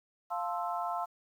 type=chord; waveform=sine; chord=F major seventh; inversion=none; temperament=equal; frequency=698.5 / 880 / 1046.5 / 1318.5 Hz; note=F5 / A5 / C6 / E6; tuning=0 / 0 / 0 / 0 cents; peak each=-35 / -38 / -38 / -39 dBFS; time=0.3-1.06 s; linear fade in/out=20 ms; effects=10-bit